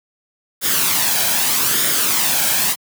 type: noise with flanger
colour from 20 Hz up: white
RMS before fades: -17 dBFS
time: 0.61-2.76 s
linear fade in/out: 50 ms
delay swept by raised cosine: 0.57 to 1.27 ms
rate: 0.81 Hz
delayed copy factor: +0.5
effects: high-pass 150 Hz 12 dB/octave